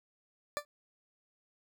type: tone with exponential decay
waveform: 20% pulse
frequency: 587.3 Hz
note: D5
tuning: in tune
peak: -23 dBFS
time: 0.57-0.65 s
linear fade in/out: 0 ms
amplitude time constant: 17 ms
effects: none